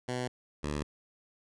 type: tone pair in turn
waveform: 10% pulse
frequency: 125 / 73.83 Hz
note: B2 / D2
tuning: +21 / +10 cents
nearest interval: major sixth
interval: 911 cents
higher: first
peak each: -24 dBFS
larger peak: neither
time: 0.08-0.28 / 0.63-0.83 s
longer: neither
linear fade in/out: 10 ms
effects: resampled to 22050 Hz